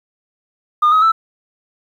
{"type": "tone with pitch steps", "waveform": "sine", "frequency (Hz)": [1216, 1267.6, 1321.5], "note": ["D#6", "D#6", "E6"], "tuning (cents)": [-40, 32, 4], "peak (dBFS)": -7, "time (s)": [0.82, 1.12], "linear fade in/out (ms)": 10, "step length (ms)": 100, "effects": ["tanh soft clip ceiling -7 dBFS", "8-bit"]}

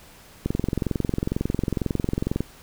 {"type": "click train", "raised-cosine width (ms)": 3, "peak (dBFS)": -10, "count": 44, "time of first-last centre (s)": [0.46, 2.406], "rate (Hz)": 22.1, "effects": ["pink hiss -49 dBFS RMS until 2.62 s"]}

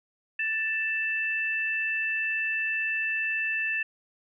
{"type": "tone pair together", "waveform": "sine", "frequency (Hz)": [1765, 2651], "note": ["A6", "E7"], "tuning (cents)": [5, 9], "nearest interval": "perfect fifth", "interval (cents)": 704, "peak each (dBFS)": [-29, -28], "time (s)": [0.39, 3.83], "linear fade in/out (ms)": 5, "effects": []}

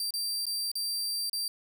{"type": "tone with dropouts", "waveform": "sawtooth", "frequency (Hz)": 4699, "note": "D8", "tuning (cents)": 0, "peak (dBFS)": -27, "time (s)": [0, 1.48], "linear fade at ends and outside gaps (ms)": 2, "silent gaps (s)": [[0.107, 0.138], [0.455, 0.466], [0.716, 0.754], [1.297, 1.33]], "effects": []}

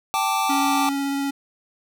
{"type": "chord", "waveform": "square", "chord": "G suspended second", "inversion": "none", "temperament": "equal with one note detuned", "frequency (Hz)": [780.8, 880, 1174.7], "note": ["G5", "A5", "D6"], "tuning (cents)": [-7, 0, 0], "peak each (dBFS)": -25, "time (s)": [0.14, 0.89], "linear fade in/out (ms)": 0}
{"type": "tone with vibrato", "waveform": "square", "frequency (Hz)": 278.1, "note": "C#4", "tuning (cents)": 6, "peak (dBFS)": -23, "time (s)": [0.49, 1.31], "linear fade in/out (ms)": 10, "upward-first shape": "sine", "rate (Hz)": 16, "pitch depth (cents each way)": 8}
{"effects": []}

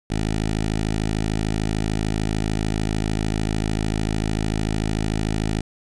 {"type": "tone with notch filter", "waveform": "10% pulse", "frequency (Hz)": 53.4, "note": "G#1", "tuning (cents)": 49, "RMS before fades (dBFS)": -23, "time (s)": [0.1, 5.61], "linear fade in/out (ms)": 5, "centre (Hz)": 1100, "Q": 1.4, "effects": ["resampled to 22050 Hz"]}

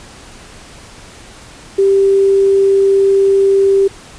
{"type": "tone with quantisation", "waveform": "sine", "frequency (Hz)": 392, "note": "G4", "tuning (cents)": 0, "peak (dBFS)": -7, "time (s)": [1.78, 3.88], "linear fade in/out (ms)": 10, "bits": 6, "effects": ["pink hiss -37 dBFS RMS until 4.18 s", "resampled to 22050 Hz"]}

